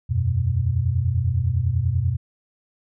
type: chord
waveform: sine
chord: E suspended second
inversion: none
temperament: equal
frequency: 82.41 / 92.5 / 123.47 Hz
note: E2 / F#2 / B2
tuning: 0 / 0 / 0 cents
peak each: -25 / -22 / -22 dBFS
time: 0.09-2.17 s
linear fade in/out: 20 ms
effects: none